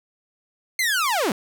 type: linear sweep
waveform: sawtooth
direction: down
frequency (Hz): 2136 to 169.1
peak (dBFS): -16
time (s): 0.79-1.32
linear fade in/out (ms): 2
effects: none

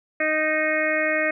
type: harmonic tone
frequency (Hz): 310.3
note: D#4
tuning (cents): -5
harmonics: 1 / 2 / 4 / 5 / 6 / 7 / 8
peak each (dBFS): -30 / -24 / -33 / -30 / -25 / -27 / -32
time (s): 0.2-1.31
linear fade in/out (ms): 5
effects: none

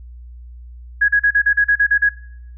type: tone bursts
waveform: sine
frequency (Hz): 1661.2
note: G#6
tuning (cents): 0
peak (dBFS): -10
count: 10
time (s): 1.01-2.093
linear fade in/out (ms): 10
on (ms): 75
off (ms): 37
effects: noise-tail reverb RT60 0.8 s tail -22 dB re dry + added 60 Hz sine -34 dBFS peak until 2.57 s

